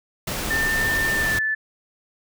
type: noise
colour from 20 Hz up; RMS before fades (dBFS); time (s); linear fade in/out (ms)
pink; -27; 0.27-1.39; 5
type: tone with pitch glide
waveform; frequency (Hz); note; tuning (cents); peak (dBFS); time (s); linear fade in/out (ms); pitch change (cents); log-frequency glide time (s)
sine; 1793 to 1748; A6 to A6; +32 to -12; -20; 0.5-1.55; 10; -44; 1.14-1.4
effects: none